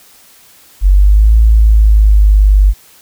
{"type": "linear two-way sweep", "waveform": "sine", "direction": "up then down", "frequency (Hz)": [45.95, 55.2, 48.89], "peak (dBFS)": -3, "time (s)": [0.81, 2.74], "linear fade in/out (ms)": 50, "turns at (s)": 1.37, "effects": ["white hiss -43 dBFS RMS until 3.01 s"]}